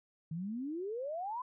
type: exponential sweep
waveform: sine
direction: up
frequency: 154.1 to 1036 Hz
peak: -36 dBFS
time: 0.31-1.42 s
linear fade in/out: 5 ms
effects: none